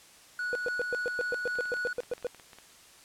triangle tone with tremolo, 1467 Hz, F#6, 15 cents flat, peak -28 dBFS, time 0.39-1.93 s, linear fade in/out 2 ms, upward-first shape triangle, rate 3.7 Hz, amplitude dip 25%
triangle tone bursts, 490 Hz, B4, 14 cents flat, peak -26 dBFS, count 14, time 0.53-2.268 s, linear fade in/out 0 ms, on 22 ms, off 110 ms
clicks, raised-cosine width 0.3 ms, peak -33 dBFS, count 11, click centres 1.555 / 1.609 / 1.656 / 1.768 / 2.034 / 2.18 / 2.226 / 2.347 / 2.398 / 2.532 / 2.586 s
effects white hiss -55 dBFS RMS until 3.04 s + low-pass 10000 Hz 12 dB/octave

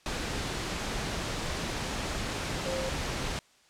sine tone in noise, 528 Hz, C5, 16 cents sharp, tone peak -32 dBFS, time 2.66-2.89 s, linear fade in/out 0 ms, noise pink, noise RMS -33 dBFS, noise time 0.06-3.39 s, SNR -2 dB, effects white hiss -62 dBFS RMS until 3.69 s + low-pass 7000 Hz 12 dB/octave

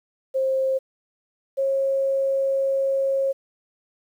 sine tone pair in turn, 530 / 542.4 Hz, C5 / C#5, +22 / -38 cents, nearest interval unison, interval 40 cents, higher second, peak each -19 dBFS, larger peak neither, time 0.34-0.79 / 1.57-3.33 s, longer second, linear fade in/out 20 ms, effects 9-bit

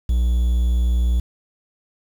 triangle tone with quantisation, 59.9 Hz, A#1, 48 cents sharp, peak -13 dBFS, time 0.09-1.2 s, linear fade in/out 5 ms, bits 7, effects none

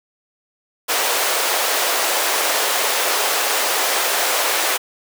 pink high-pass noise, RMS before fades -19 dBFS, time 0.88-4.78 s, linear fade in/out 20 ms, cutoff 470 Hz, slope 24 dB/octave, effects none

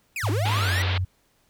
45% pulse linear two-way sweep, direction down then up, 2637 to 261.6 to 1985 Hz, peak -27 dBFS, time 0.16-0.82 s, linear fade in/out 2 ms, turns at 0.3 s
sine tone with pitch glide, 103.83 to 91.97 Hz, G#2 to F#2, 0 to -10 cents, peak -22 dBFS, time 0.23-1.05 s, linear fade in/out 10 ms, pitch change -210 cents, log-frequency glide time 0.56-0.72 s
white band-pass noise, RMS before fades -30 dBFS, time 0.45-0.98 s, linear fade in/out 5 ms, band 180 to 4100 Hz, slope 48 dB/octave
effects pink hiss -65 dBFS RMS until 1.49 s

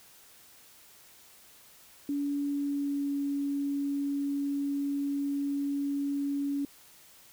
sine tone with pitch glide, 284.9 to 282.1 Hz, C#4 to C#4, +48 to +30 cents, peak -28 dBFS, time 2.09-6.65 s, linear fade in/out 2 ms, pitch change -18 cents, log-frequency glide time 2.49-3.16 s, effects white hiss -56 dBFS RMS until 7.32 s

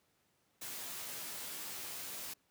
white noise with comb filter, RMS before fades -44 dBFS, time 0.61-2.34 s, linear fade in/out 10 ms, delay 14 ms, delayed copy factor -0.5, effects pink hiss -75 dBFS RMS until 2.5 s + high-pass 100 Hz 12 dB/octave

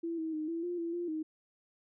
sine tone with pitch steps, 334.3 / 320.6 / 309.3 / 332.9 / 351.5 / 336 / 347.8 / 313.3 Hz, E4 / E4 / D#4 / E4 / F4 / E4 / F4 / D#4, +24 / -48 / -10 / +17 / +11 / +33 / -7 / +12 cents, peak -33 dBFS, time 0.03-1.23 s, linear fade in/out 10 ms, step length 150 ms, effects none

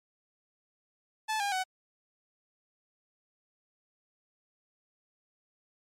sawtooth tone with pitch steps, 870 / 807.1 / 748.7 Hz, A5 / G#5 / F#5, -20 / -50 / +20 cents, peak -25 dBFS, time 1.28-1.64 s, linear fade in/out 20 ms, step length 120 ms, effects low-pass 10000 Hz 12 dB/octave + MP3 96 kbps

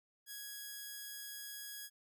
5% pulse tone, 1661.2 Hz, G#6, in tune, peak -34 dBFS, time 0.26-1.9 s, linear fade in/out 50 ms, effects none

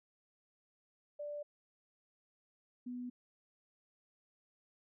sine tone pair in turn, 587.3 / 246.9 Hz, D5 / B3, 0 / 0 cents, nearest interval octave + minor third, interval 1500 cents, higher first, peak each -40 / -40 dBFS, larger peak neither, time 1.19-1.43 / 2.86-3.1 s, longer neither, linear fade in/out 10 ms, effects none

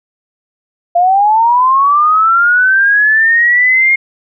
sine linear sweep, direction up, 684 to 2147 Hz, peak -6 dBFS, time 0.95-3.96 s, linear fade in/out 10 ms, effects none

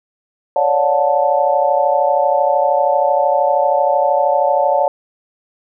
sine chord, D major seventh, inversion third, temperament equal with one note detuned, 554.4 / 587.3 / 721.8 / 880 Hz, C#5 / D5 / F#5 / A5, 0 / 0 / -43 / 0 cents, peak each -17 dBFS, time 0.56-4.88 s, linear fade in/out 2 ms, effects none

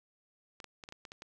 clicks, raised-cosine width 0.2 ms, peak -29 dBFS, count 8, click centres 0.602 / 0.643 / 0.838 / 0.889 / 0.924 / 1.052 / 1.119 / 1.221 s, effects none

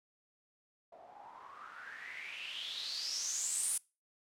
blue noise with low-pass filter sweep, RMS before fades -41 dBFS, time 0.92-3.78 s, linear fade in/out 5 ms, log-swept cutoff 630 to 10000 Hz, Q 7.5, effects noise-tail reverb RT60 0.3 s tail -24 dB re dry

